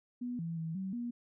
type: tone with pitch steps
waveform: sine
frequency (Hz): 245.1 / 166.2 / 162.2 / 190.4 / 239.3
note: B3 / E3 / E3 / F#3 / A#3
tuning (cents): -13 / +15 / -28 / +50 / +46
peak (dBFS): -35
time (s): 0.21-1.11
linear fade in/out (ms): 10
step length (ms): 180
effects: none